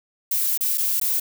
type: noise with dropouts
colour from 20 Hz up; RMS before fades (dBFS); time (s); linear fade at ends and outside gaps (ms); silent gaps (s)
violet; -22; 0.31-1.2; 5; 0.576-0.608 / 0.775-0.779 / 1-1.013
effects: none